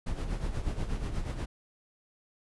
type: noise with tremolo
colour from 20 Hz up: brown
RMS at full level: -30 dBFS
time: 0.06-1.46 s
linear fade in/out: 10 ms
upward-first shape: sine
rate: 8.3 Hz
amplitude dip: 60%
effects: resampled to 24000 Hz